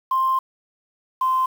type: tone pair in turn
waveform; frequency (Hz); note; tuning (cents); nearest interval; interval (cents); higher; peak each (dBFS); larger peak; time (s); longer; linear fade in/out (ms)
sine; 1051 / 1038.9; C6 / C6; +7 / -13; unison; 20; first; -16; neither; 0.11-0.39 / 1.21-1.46; first; 5
effects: tanh soft clip ceiling -12 dBFS + 7-bit